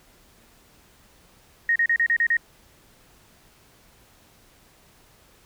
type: tone bursts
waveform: sine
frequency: 1864.7 Hz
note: A#6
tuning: in tune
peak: -17 dBFS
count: 7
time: 1.69-2.369 s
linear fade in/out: 2 ms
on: 67 ms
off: 35 ms
effects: pink hiss -56 dBFS RMS until 5.45 s